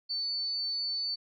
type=tone; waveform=sine; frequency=4502 Hz; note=C#8; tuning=26 cents sharp; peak=-30 dBFS; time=0.09-1.16 s; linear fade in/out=20 ms; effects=none